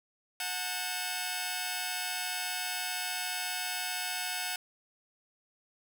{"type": "tone cluster", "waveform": "10% pulse", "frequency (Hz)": [731, 892, 1590, 2596], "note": ["F#5", "A5", "G6", "E7"], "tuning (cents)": [-21, 23, 24, -27], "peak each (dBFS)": [-28, -34, -32, -29], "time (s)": [0.4, 4.56], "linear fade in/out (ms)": 2, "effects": []}